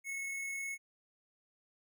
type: tone with amplitude modulation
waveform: square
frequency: 2192 Hz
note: C#7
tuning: 20 cents flat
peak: -37 dBFS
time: 0.04-0.78 s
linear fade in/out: 50 ms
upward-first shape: sine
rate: 39.1 Hz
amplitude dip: 25%
effects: none